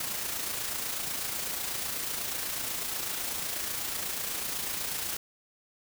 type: noise with amplitude modulation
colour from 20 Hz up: white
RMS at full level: -32 dBFS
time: 0-5.17 s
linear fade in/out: 5 ms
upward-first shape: sine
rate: 28.1 Hz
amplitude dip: 40%
effects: none